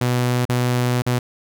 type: tone with dropouts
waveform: sawtooth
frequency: 123.47 Hz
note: B2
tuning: in tune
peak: -13 dBFS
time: 0.01-1.19 s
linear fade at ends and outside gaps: 5 ms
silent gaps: 0.453-0.493 / 1.021-1.064 s
effects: none